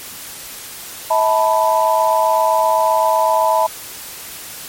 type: chord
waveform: sine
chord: E suspended fourth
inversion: none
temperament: equal with one note detuned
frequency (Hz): 643.8 / 880 / 987.8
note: E5 / A5 / B5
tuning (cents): -41 / 0 / 0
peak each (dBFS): -16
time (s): 1.1-3.67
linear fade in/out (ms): 10
effects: white hiss -32 dBFS RMS until 4.68 s + MP3 64 kbps